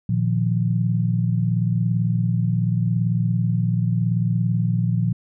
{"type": "chord", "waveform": "sine", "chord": "Bb suspended fourth", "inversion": "none", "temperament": "equal with one note detuned", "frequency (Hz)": [116.54, 153.78, 174.61], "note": ["Bb2", "Eb3", "F3"], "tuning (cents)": [0, -20, 0], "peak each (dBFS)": [-20, -26, -22], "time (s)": [0.09, 5.13], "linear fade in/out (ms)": 5, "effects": []}